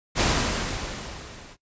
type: noise with level ramp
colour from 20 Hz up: pink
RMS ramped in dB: -19 to -46 dBFS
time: 0.15-1.57 s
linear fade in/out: 50 ms
effects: noise-tail reverb RT60 0.1 s tail -18 dB re dry + resampled to 16000 Hz